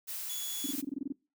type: noise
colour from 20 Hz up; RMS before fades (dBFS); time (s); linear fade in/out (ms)
blue; -39; 0.07-0.82; 20
type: tone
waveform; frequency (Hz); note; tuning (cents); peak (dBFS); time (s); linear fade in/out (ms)
20% pulse; 3391; G#7; +35; -33; 0.29-0.73; 10
type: tone bursts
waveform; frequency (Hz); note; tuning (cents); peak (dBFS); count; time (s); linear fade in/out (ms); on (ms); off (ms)
sine; 277.2; C#4; 0; -31; 11; 0.64-1.124; 5; 24; 22
effects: noise-tail reverb RT60 0.3 s tail -22 dB re dry